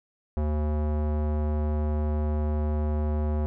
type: tone with low-pass filter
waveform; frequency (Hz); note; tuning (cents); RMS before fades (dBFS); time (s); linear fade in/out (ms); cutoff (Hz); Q
square; 75.5; D2; +48; -26; 0.37-3.46; 0; 790; 1
effects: none